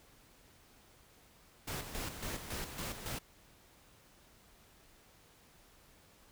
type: noise with tremolo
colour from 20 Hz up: pink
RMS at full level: -40 dBFS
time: 1.67-3.19 s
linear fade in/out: 10 ms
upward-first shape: square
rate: 3.6 Hz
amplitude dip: 55%
effects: pink hiss -63 dBFS RMS until 6.31 s